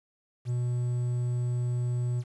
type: tone with quantisation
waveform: triangle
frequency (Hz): 122.1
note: B2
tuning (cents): -19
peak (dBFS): -24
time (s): 0.45-2.24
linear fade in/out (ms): 50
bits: 9
effects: resampled to 24000 Hz